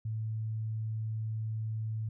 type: tone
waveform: sine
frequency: 110 Hz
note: A2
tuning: in tune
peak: -32 dBFS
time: 0.05-2.09 s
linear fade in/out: 5 ms
effects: none